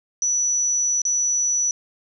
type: tone with dropouts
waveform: sine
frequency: 5920 Hz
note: F#8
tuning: in tune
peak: -18 dBFS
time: 0.22-1.71 s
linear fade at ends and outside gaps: 1 ms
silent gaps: 1.018-1.052 s
effects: none